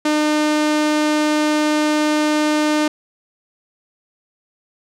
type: tone with low-pass filter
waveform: sawtooth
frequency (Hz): 302.9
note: D#4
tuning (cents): -46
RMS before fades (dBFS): -17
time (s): 0.05-2.88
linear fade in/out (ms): 5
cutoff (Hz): 8000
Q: 0.76
effects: none